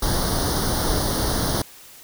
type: noise with comb filter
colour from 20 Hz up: pink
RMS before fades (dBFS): -22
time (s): 0.02-1.62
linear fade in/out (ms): 5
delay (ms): 0.2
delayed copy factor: +1
effects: white hiss -45 dBFS RMS until 2.03 s